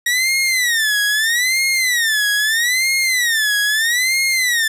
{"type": "tone with vibrato", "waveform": "sawtooth", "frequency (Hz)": 1888, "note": "A#6", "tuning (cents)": 22, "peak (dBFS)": -11, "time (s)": [0.06, 4.68], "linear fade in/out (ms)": 5, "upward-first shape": "sine", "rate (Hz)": 0.78, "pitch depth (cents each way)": 220, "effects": ["resampled to 32000 Hz", "7-bit"]}